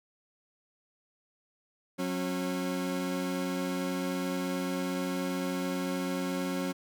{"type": "tone pair together", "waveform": "30% pulse", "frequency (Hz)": [182.85, 272.1], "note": ["F#3", "C#4"], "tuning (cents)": [-20, -32], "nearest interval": "perfect fifth", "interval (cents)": 688, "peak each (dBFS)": [-31, -30], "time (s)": [1.98, 6.73], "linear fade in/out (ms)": 20, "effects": []}